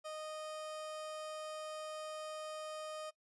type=tone; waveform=30% pulse; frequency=619 Hz; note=D#5; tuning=9 cents flat; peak=-40 dBFS; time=0.04-3.11 s; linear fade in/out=20 ms; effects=noise-tail reverb RT60 0.1 s tail -19 dB re dry + resampled to 24000 Hz